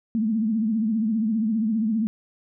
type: tone with vibrato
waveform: sine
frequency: 220 Hz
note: A3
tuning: in tune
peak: -20 dBFS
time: 0.15-2.07 s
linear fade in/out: 0 ms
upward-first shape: triangle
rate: 15 Hz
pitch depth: 120 cents each way
effects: none